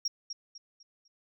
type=tone with echo; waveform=sine; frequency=5588 Hz; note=F8; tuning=in tune; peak=-26 dBFS; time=0.05-0.08 s; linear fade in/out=5 ms; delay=250 ms; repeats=4; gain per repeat=-9 dB; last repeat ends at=1.08 s; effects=tanh soft clip ceiling -24 dBFS